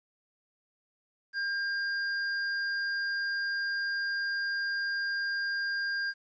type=tone; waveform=square; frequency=1603 Hz; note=G6; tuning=38 cents sharp; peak=-30 dBFS; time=1.33-6.14 s; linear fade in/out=50 ms; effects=resampled to 16000 Hz + 11-bit